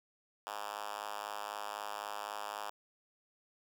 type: tone with high-pass filter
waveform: 5% pulse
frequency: 103.9 Hz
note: G#2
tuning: 1 cent sharp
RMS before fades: -42 dBFS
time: 0.47-2.7 s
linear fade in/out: 0 ms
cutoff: 820 Hz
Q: 1.5
effects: none